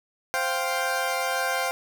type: chord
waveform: 20% pulse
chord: C suspended fourth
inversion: none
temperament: equal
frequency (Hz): 523.3 / 698.5 / 784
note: C5 / F5 / G5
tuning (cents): 0 / 0 / 0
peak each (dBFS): -24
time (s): 0.34-1.71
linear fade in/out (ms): 0
effects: none